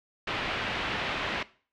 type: low-pass noise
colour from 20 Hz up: white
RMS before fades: -32 dBFS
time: 0.27-1.43 s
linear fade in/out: 5 ms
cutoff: 3100 Hz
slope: 24 dB/octave
effects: noise-tail reverb RT60 0.4 s tail -18 dB re dry